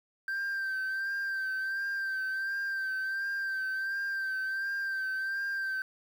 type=tone with vibrato; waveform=sine; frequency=1568 Hz; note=G6; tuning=in tune; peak=-28 dBFS; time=0.28-5.82 s; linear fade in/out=2 ms; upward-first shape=sine; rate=1.4 Hz; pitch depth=30 cents each way; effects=tanh soft clip ceiling -29 dBFS + 9-bit